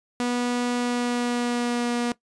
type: tone with pitch glide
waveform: sawtooth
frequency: 243.9 to 240 Hz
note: B3 to B3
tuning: -21 to -49 cents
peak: -19 dBFS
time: 0.2-2.12 s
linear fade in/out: 0 ms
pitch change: -28 cents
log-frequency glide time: 0.73-1.92 s
effects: noise-tail reverb RT60 0.1 s tail -18 dB re dry + resampled to 22050 Hz